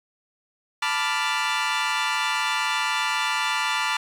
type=chord; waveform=20% pulse; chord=B half-diminished seventh; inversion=third; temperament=equal; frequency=880 / 987.8 / 1174.7 / 1396.9 Hz; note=A5 / B5 / D6 / F6; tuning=0 / 0 / 0 / 0 cents; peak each=-23 dBFS; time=0.82-3.97 s; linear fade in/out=5 ms; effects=low-pass 7000 Hz 12 dB/octave + 8-bit